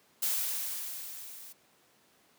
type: noise with level ramp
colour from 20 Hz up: blue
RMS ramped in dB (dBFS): -29 to -49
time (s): 0.22-1.53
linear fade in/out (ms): 10
effects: pink hiss -65 dBFS RMS until 2.38 s + high-pass 200 Hz 12 dB/octave